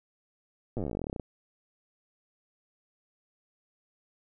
slowing click train, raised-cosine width 2 ms, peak -21 dBFS, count 24, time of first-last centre 0.77-1.197 s, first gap 8 ms, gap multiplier 1.07, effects none

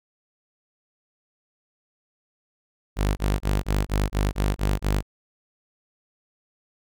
sawtooth tone bursts, 50.2 Hz, G1, 42 cents sharp, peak -16 dBFS, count 9, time 2.96-5.026 s, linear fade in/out 50 ms, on 210 ms, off 22 ms, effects none

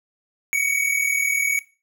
square tone pair together, 2227 / 2267 Hz, C#7 / C#7, +7 / +38 cents, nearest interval unison, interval 31 cents, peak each -23 dBFS, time 0.53-1.59 s, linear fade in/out 0 ms, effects noise-tail reverb RT60 0.3 s tail -17 dB re dry

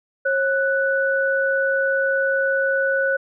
sine tone pair together, 541.7 / 1485 Hz, C#5 / F#6, -40 / +6 cents, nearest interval octave + perfect fourth, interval 1746 cents, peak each -20 dBFS, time 0.25-3.17 s, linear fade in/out 10 ms, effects none

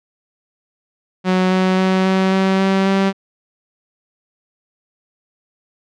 sawtooth tone with pitch steps, 185 / 186.5 / 188.02 / 189.54 / 191.08 / 192.63 / 194.2 Hz, F#3 / F#3 / F#3 / F#3 / G3 / G3 / G3, 0 / +14 / +28 / +42 / -44 / -30 / -16 cents, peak -9 dBFS, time 1.24-3.13 s, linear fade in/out 50 ms, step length 270 ms, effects low-pass 4000 Hz 12 dB/octave

